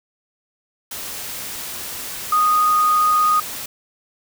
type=tone in noise; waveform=sine; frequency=1239 Hz; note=D#6; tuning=8 cents flat; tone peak=-13 dBFS; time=2.32-3.4 s; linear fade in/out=5 ms; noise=white; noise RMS=-30 dBFS; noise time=0.91-3.66 s; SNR=+14 dB; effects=none